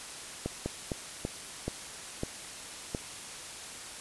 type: slowing click train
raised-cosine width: 2 ms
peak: -18 dBFS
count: 7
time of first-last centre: 0.46-2.948 s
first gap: 200 ms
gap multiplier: 1.29
effects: white hiss -43 dBFS RMS until 4 s + resampled to 24000 Hz